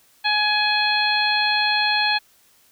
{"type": "harmonic tone", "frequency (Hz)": 840, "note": "G#5", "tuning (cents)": 19, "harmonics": [1, 2, 3, 4, 5], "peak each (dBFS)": [-23, -23, -24, -26, -23], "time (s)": [0.24, 2.19], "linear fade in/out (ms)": 20, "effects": ["white hiss -57 dBFS RMS until 2.71 s"]}